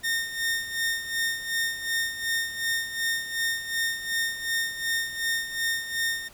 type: tone with tremolo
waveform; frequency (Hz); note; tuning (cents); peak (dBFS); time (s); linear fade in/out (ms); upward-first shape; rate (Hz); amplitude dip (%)
sawtooth; 1831; A#6; -32; -20; 0.03-6.29; 20; sine; 2.7; 70
effects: pink hiss -52 dBFS RMS until 6.33 s